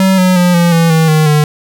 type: tone with pitch steps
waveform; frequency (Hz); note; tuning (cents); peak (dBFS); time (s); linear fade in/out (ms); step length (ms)
square; 190.2 / 183.93 / 177.87 / 172.01 / 166.35 / 160.87 / 155.56 / 150.44; F#3 / F#3 / F3 / F3 / E3 / E3 / D#3 / D3; +48 / -10 / +32 / -26 / +16 / -42 / 0 / +42; -7; 0-1.44; 2; 180
effects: none